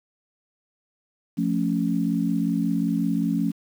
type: chord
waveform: sine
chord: F augmented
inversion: none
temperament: equal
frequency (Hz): 174.61 / 220 / 277.2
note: F3 / A3 / C#4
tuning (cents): 0 / 0 / 0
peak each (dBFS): -25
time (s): 1.37-3.52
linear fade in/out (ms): 20
effects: 8-bit